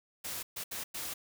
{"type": "noise bursts at uneven times", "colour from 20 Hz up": "white", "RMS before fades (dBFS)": -39, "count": 4, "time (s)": [[0.24, 0.43], [0.56, 0.64], [0.71, 0.84], [0.94, 1.14]], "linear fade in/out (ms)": 10, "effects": []}